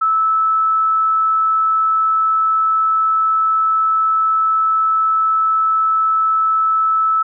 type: tone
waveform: sine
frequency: 1308 Hz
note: E6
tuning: 14 cents flat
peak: -12 dBFS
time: 0.01-7.23 s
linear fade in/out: 10 ms
effects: none